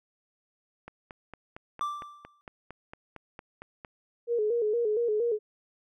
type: click train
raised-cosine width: 0.5 ms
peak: -27 dBFS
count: 14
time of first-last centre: 0.88-3.848 s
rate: 4.38 Hz
type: tone with exponential decay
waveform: triangle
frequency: 1174.7 Hz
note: D6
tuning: in tune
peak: -24 dBFS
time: 1.81-2.41 s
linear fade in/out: 0 ms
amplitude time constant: 130 ms
type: tone with vibrato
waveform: sine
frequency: 448.1 Hz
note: A4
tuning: 32 cents sharp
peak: -24 dBFS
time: 4.27-5.39 s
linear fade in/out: 50 ms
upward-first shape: square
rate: 4.3 Hz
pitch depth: 93 cents each way
effects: none